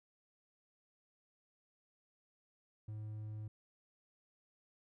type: tone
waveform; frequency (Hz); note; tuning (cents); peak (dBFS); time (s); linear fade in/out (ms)
triangle; 107.3; A2; -43; -40; 2.88-3.48; 5
effects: none